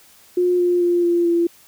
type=tone with pitch steps; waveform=sine; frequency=357.8 / 353.5 / 349.2 / 345 / 340.9 Hz; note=F4 / F4 / F4 / F4 / F4; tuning=+42 / +21 / 0 / -21 / -42 cents; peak=-14 dBFS; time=0.37-1.47 s; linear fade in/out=5 ms; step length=220 ms; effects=white hiss -50 dBFS RMS until 1.67 s